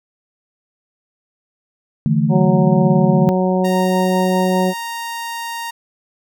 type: chord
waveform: sine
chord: D suspended second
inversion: none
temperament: equal with one note detuned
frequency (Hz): 146.83 / 163.2 / 220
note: D3 / E3 / A3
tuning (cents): 0 / -17 / 0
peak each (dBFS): -17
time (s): 2.06-3.29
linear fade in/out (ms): 0
type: harmonic tone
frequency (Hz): 185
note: F#3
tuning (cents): 0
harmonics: 1 / 2 / 3 / 4 / 5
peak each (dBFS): -16 / -20 / -20 / -24 / -26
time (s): 2.29-4.74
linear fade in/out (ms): 50
type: tone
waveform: sawtooth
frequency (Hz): 930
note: A#5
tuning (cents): -4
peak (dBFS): -20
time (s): 3.64-5.71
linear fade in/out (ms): 10
effects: none